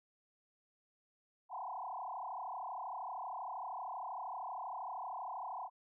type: tone with frequency modulation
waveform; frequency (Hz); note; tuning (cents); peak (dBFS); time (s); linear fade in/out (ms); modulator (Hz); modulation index
sine; 870; A5; -20; -40; 1.49-5.7; 50; 32.8; 4.8
effects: none